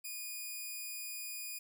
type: tone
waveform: 5% pulse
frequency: 2460 Hz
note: D#7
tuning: 20 cents flat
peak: -31 dBFS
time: 0.04-1.59 s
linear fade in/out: 10 ms
effects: none